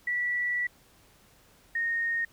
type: tone pair in turn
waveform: sine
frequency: 1953 / 1852.4 Hz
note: B6 / A#6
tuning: -20 / -11 cents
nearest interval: minor second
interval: 91 cents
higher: first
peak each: -26 dBFS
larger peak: neither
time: 0.07-0.67 / 1.75-2.25 s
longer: first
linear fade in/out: 5 ms
effects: pink hiss -60 dBFS RMS until 2.32 s